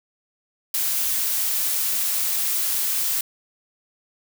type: noise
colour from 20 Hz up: blue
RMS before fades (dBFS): -23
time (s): 0.74-3.21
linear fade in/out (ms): 2
effects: none